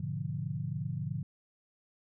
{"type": "chord", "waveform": "sine", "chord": "G# diminished seventh", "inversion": "none", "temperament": "equal", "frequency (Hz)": [103.83, 123.47, 146.83, 174.61], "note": ["G#2", "B2", "D3", "F3"], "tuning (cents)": [0, 0, 0, 0], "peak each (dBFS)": [-40, -39, -36, -40], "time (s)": [0, 1.23], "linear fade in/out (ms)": 5, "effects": []}